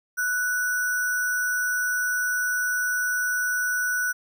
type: tone with sample-and-hold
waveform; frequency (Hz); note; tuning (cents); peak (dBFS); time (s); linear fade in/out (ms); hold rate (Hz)
sine; 1480; F#6; 0; -22; 0.17-4.13; 20; 7350
effects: none